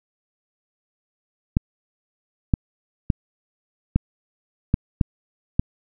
clicks, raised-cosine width 5 ms, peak -4 dBFS, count 7, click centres 1.569 / 2.538 / 3.102 / 3.96 / 4.741 / 5.012 / 5.595 s, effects none

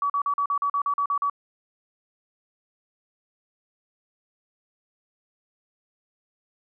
sine tone bursts, 1139 Hz, C#6, 47 cents sharp, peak -21 dBFS, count 11, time 0.02-1.298 s, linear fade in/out 2 ms, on 78 ms, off 42 ms, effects none

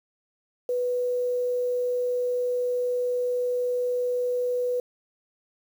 sine tone with quantisation, 493.9 Hz, B4, in tune, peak -23 dBFS, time 0.69-4.8 s, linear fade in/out 2 ms, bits 8, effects none

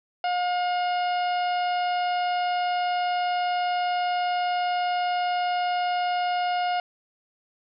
harmonic tone, 715 Hz, F5, 41 cents sharp, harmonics 1 / 2 / 3 / 4 / 5 / 6 / 7, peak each -23 / -34 / -38 / -36 / -48 / -45 / -45 dBFS, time 0.24-6.8 s, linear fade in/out 2 ms, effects none

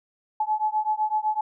sine beating tone pair, 854 / 861.9 Hz, G#5 / A5, +48 / -36 cents, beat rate 7.9 Hz, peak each -25 dBFS, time 0.4-1.41 s, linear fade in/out 5 ms, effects none

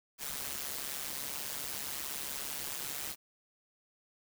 white noise with amplitude modulation, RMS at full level -36 dBFS, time 0.18-3.16 s, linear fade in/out 50 ms, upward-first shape sine, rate 141 Hz, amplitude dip 75%, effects none

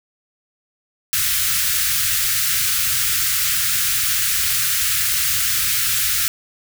white band-stop noise, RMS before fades -19 dBFS, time 1.13-6.28 s, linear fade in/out 0 ms, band 150 to 1300 Hz, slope 48 dB/octave, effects none

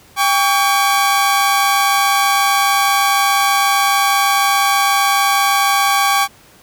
sawtooth tone pair together, 796.8 / 1132 Hz, G5 / C#6, +28 / +36 cents, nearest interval tritone, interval 608 cents, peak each -11 dBFS, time 0.16-6.28 s, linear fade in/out 50 ms, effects pink hiss -46 dBFS RMS until 6.62 s + high-pass 60 Hz 12 dB/octave

